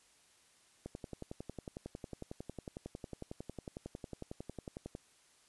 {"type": "click train", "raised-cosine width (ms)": 2, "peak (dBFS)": -29, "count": 46, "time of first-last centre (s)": [0.86, 4.951], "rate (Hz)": 11, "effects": ["white hiss -67 dBFS RMS until 5.48 s", "resampled to 24000 Hz"]}